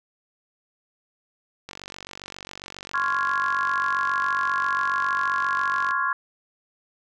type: click train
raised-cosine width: 0.2 ms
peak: -19 dBFS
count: 201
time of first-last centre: 1.69-5.909 s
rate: 47.4 Hz
type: chord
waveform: sine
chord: Db major seventh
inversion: third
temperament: equal with one note detuned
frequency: 1046.5 / 1112.6 / 1396.9 / 1661.2 Hz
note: C6 / Db6 / F6 / Ab6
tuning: 0 / +6 / 0 / 0 cents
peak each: -27 dBFS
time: 2.94-6.13 s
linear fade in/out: 2 ms
effects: none